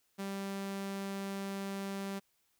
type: tone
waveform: sawtooth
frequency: 196.4 Hz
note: G3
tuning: 4 cents sharp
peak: -33 dBFS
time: 0.18-2.2 s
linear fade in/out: 20 ms
effects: white hiss -75 dBFS RMS until 2.59 s